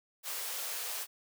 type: high-pass noise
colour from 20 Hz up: white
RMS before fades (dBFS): -38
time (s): 0.23-1.07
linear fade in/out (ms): 50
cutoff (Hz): 410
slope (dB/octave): 48
effects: none